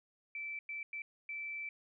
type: tone bursts at uneven times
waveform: sine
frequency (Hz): 2325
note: D7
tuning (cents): -18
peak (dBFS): -39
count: 4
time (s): 0.35-0.59 / 0.69-0.83 / 0.93-1.02 / 1.29-1.69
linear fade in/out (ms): 2
effects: none